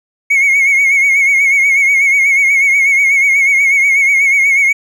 triangle tone with vibrato, 2198 Hz, C#7, 15 cents flat, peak -5 dBFS, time 0.3-4.73 s, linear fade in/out 10 ms, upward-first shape triangle, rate 8.2 Hz, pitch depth 71 cents each way, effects tanh soft clip ceiling -1 dBFS

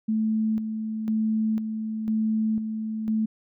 sine tone with tremolo, 218.8 Hz, A3, 9 cents flat, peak -21 dBFS, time 0.08-3.26 s, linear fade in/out 10 ms, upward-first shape square, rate 1 Hz, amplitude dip 50%, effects none

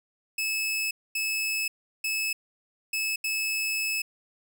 sawtooth tone bursts at uneven times, 2600 Hz, E7, 24 cents flat, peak -23 dBFS, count 5, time 0.38-0.91 / 1.15-1.68 / 2.04-2.33 / 2.93-3.16 / 3.24-4.02 s, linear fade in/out 5 ms, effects none

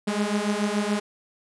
sawtooth beating tone pair, 204 / 211 Hz, G#3 / G#3, -31 / +28 cents, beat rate 7 Hz, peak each -22 / -22 dBFS, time 0.07-1 s, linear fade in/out 10 ms, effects resampled to 24000 Hz

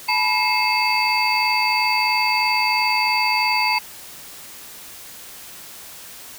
sine tone cluster, 872 / 975 / 2140 / 2614 / 4611 Hz, A5 / B5 / C7 / E7 / D8, -16 / -23 / +38 / -15 / -33 cents, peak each -23 dBFS, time 0.08-3.79 s, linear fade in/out 10 ms, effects white hiss -39 dBFS RMS until 6.38 s

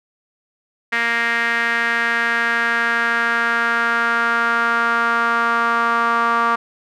sawtooth tone with band-pass filter sweep, 233.1 Hz, A#3, in tune, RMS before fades -18 dBFS, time 0.92-6.56 s, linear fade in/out 10 ms, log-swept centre 1900 to 1200 Hz, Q 4.4, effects none

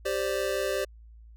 square chord, G suspended fourth, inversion none, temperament just, 392 / 522.7 / 588 Hz, G4 / C5 / D5, 0 / -2 / +2 cents, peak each -32 dBFS, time 0.05-0.85 s, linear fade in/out 10 ms, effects added 56 Hz sine -47 dBFS peak until 1.36 s

